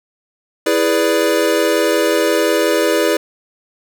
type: chord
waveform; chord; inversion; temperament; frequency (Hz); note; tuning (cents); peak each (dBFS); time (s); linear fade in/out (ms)
square; E dominant seventh; none; equal with one note detuned; 329.6 / 415.3 / 493.9 / 585; E4 / G#4 / B4 / D5; 0 / 0 / 0 / -7; -19; 0.66-3.17; 5
effects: none